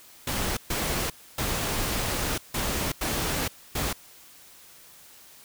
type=noise bursts at uneven times; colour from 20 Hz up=pink; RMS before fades=-28 dBFS; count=6; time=0.27-0.57 / 0.7-1.1 / 1.38-2.38 / 2.54-2.92 / 3.01-3.48 / 3.75-3.93 s; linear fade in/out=5 ms; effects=white hiss -51 dBFS RMS until 5.44 s